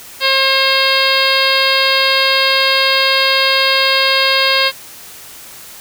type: harmonic tone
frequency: 536 Hz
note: C5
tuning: 42 cents sharp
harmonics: 1 / 2 / 3 / 4 / 5 / 6 / 7 / 8 / 9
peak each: -19 / -19 / -19 / -19 / -19 / -19 / -19 / -19 / -19 dBFS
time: 0.2-4.72 s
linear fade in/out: 50 ms
effects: white hiss -35 dBFS RMS until 5.8 s